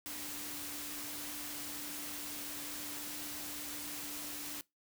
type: tone in noise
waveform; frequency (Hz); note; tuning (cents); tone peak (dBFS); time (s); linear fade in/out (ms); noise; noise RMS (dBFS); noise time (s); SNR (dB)
sine; 293.7; D4; 0; -50; 0.06-4.61; 0; white; -43; 0.06-4.61; -10
effects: noise-tail reverb RT60 0.2 s tail -23 dB re dry